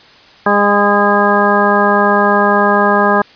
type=harmonic tone with a mistuned harmonic; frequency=203.9 Hz; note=G#3; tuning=32 cents flat; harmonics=1 / 2 / 3 / 4 / 5 / 6 / 8; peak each=-16 / -16 / -16 / -16 / -16 / -16 / -16 dBFS; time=0.46-3.22 s; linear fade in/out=5 ms; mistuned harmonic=6; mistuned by=+19 cents; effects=white hiss -42 dBFS RMS until 3.35 s + resampled to 11025 Hz